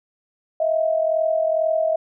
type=tone pair together; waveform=sine; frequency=637.8 / 680 Hz; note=D#5 / F5; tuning=+43 / -46 cents; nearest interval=minor second; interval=111 cents; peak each=-18 / -24 dBFS; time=0.6-1.96 s; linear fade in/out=5 ms; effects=none